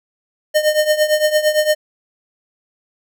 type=tone with tremolo; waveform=square; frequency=610 Hz; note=D#5; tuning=34 cents flat; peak=-10 dBFS; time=0.54-1.75 s; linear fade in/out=20 ms; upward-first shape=triangle; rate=8.8 Hz; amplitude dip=85%; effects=none